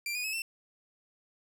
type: tone with pitch steps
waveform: sawtooth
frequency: 2363 / 2466 / 2574 / 2686 Hz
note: D7 / D#7 / E7 / E7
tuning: +10 / -16 / -42 / +32 cents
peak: -29 dBFS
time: 0.06-0.42 s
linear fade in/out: 2 ms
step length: 90 ms
effects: none